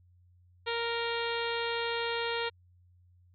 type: harmonic tone with a mistuned harmonic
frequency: 466.2 Hz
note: A#4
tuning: in tune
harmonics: 1 / 2 / 3 / 4 / 5 / 6 / 7 / 8 / 9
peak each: -34 / -37 / -39 / -40 / -41 / -42 / -42 / -43 / -44 dBFS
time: 0.66-2.5 s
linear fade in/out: 20 ms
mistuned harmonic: 8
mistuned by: -21 cents
effects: added 89 Hz sine -59 dBFS peak until 3.34 s